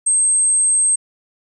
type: tone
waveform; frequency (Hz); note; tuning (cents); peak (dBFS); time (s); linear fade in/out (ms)
sine; 8372; C9; 0; -12; 0.06-0.96; 10
effects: none